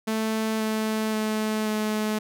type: tone with pitch steps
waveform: sawtooth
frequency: 220 / 218.1 / 216.2 / 214.4 Hz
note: A3 / A3 / A3 / A3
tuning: 0 / -15 / -30 / -45 cents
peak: -20 dBFS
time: 0.07-2.19 s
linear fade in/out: 10 ms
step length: 530 ms
effects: none